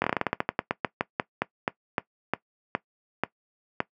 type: slowing click train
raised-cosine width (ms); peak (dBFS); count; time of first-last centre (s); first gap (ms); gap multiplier
0.5; -8; 23; 0.02-3.804; 21; 1.17
effects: noise-tail reverb RT60 0.1 s tail -19 dB re dry + high-pass 150 Hz 12 dB/octave